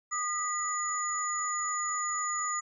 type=tone cluster; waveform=sine; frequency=1224 / 1964 / 6910 Hz; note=D#6 / B6 / A8; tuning=-29 / -10 / -32 cents; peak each=-32 / -39 / -33 dBFS; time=0.11-2.61 s; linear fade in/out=20 ms; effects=none